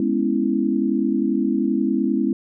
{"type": "chord", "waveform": "sine", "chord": "C# minor seventh", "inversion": "second", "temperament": "equal", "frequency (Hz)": [207.7, 246.9, 277.2, 329.6], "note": ["G#3", "B3", "C#4", "E4"], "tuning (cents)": [0, 0, 0, 0], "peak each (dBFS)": -23, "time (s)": [0, 2.33], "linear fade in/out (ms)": 2, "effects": []}